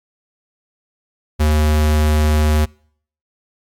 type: tone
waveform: square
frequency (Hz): 76.2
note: D#2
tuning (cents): -36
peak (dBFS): -12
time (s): 1.39-2.66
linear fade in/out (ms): 20
effects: noise-tail reverb RT60 0.6 s tail -26 dB re dry + MP3 96 kbps